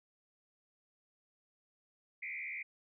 sine tone with frequency modulation, 2217 Hz, C#7, in tune, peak -39 dBFS, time 2.22-2.63 s, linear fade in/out 10 ms, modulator 76.9 Hz, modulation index 2.8, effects none

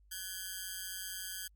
5% pulse ring-modulated tone, 1597 Hz, G6, 32 cents sharp, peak -26 dBFS, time 0.11-1.48 s, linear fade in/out 10 ms, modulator 92.6 Hz, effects added 50 Hz sine -61 dBFS peak until 1.55 s + Opus 48 kbps

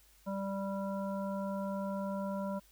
harmonic tone, 196 Hz, G3, in tune, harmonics 1 / 3 / 5 / 7, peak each -36 / -39 / -43 / -50 dBFS, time 0.26-2.6 s, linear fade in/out 20 ms, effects added 50 Hz sine -65 dBFS peak until 2.71 s + white hiss -65 dBFS RMS until 2.71 s

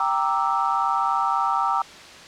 sine chord, E half-diminished seventh, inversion first, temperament equal, 784 / 932.3 / 1174.7 / 1318.5 Hz, G5 / Bb5 / D6 / E6, 0 / 0 / 0 / 0 cents, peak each -25 dBFS, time 0-1.82 s, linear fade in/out 2 ms, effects white hiss -42 dBFS RMS until 2.27 s + low-pass 5000 Hz 12 dB/octave

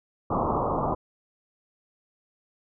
white low-pass noise, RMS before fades -26 dBFS, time 0.3-0.95 s, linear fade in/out 10 ms, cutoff 1200 Hz, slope 96 dB/octave, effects none

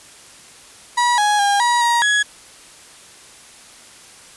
35% pulse tone with pitch steps, 967 / 833 / 808 / 960 / 946 / 1677 Hz, B5 / G#5 / G#5 / B5 / A#5 / G#6, -37 / +5 / -48 / -49 / +25 / +16 cents, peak -12 dBFS, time 0.97-2.23 s, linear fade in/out 10 ms, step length 210 ms, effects white hiss -43 dBFS RMS until 4.36 s + resampled to 24000 Hz

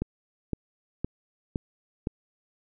click train, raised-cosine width 3 ms, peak -15 dBFS, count 5, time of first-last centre 0.02-2.071 s, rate 1.95 Hz, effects none

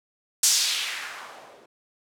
violet noise with low-pass filter sweep, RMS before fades -27 dBFS, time 0.43-1.66 s, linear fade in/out 5 ms, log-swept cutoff 7200 to 400 Hz, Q 1.6, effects none

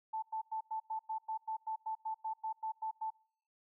sine tone bursts, 880 Hz, A5, in tune, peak -35 dBFS, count 16, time 0.13-3.105 s, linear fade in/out 10 ms, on 95 ms, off 97 ms, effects noise-tail reverb RT60 0.6 s tail -26 dB re dry

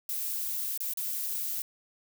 violet noise with dropouts, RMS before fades -33 dBFS, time 0.09-1.62 s, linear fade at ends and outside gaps 1 ms, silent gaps 0.776-0.804 / 0.936-0.973 s, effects none

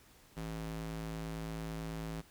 square tone with high-pass filter, 54.5 Hz, A1, 16 cents flat, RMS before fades -41 dBFS, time 0.36-2.22 s, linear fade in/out 20 ms, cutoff 110 Hz, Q 1.5, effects pink hiss -62 dBFS RMS until 2.3 s

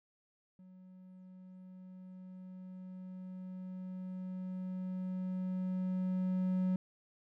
triangle tone with level ramp, 185 Hz, F#3, in tune, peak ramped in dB -52 to -27 dBFS, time 0.59-6.76 s, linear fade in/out 2 ms, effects none

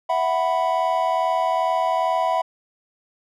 triangle chord, E suspended second, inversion none, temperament just, 659.3 / 741.7 / 988.9 Hz, E5 / F#5 / B5, 0 / +4 / +2 cents, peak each -21 dBFS, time 0.09-2.42 s, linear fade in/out 10 ms, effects none

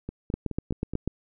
two click trains, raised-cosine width 3 ms, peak -20 / -14 dBFS, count 5 / 7, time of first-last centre 0.09-0.936 / 0.34-1.076 s, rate 4.73 / 8.15 Hz, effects none

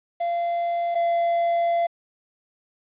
triangle tone pair in turn, 688 / 683.6 Hz, F5 / F5, -26 / -37 cents, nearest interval unison, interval 11 cents, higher first, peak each -20 / -17 dBFS, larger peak second, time 0.2-0.95 / 0.95-1.87 s, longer second, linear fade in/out 10 ms, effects resampled to 8000 Hz + 9-bit

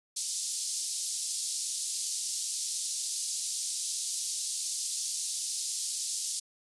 white band-pass noise, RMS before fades -34 dBFS, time 0.16-6.4 s, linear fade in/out 10 ms, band 4400 to 10000 Hz, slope 24 dB/octave, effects resampled to 24000 Hz

